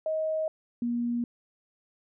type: tone pair in turn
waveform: sine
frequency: 630 / 238.4 Hz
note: D#5 / A#3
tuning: +21 / +39 cents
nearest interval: octave + perfect fourth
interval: 1682 cents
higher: first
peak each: -26 dBFS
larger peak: neither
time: 0.06-0.48 / 0.82-1.24 s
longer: neither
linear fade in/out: 2 ms
effects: none

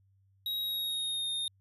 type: tone with pitch glide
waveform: square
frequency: 3810 to 3678 Hz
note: A#7 to A#7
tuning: +37 to -24 cents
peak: -32 dBFS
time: 0.46-1.48 s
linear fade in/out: 2 ms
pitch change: -61 cents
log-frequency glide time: 0.62-1.3 s
effects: added 97 Hz sine -64 dBFS peak until 1.6 s

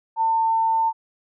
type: tone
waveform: sine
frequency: 899 Hz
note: A5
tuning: 37 cents sharp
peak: -17 dBFS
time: 0.16-0.93 s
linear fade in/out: 50 ms
effects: none

